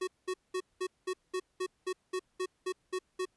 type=tone bursts; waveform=square; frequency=370 Hz; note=F#4; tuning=in tune; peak=-32 dBFS; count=13; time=0.01-3.255 s; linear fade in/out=10 ms; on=65 ms; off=200 ms; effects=pink hiss -75 dBFS RMS until 3.36 s + resampled to 24000 Hz